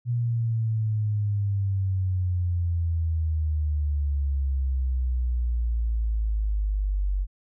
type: exponential sweep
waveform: sine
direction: down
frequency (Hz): 121.2 to 47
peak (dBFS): -22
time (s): 0.05-7.27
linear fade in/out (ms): 50
effects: none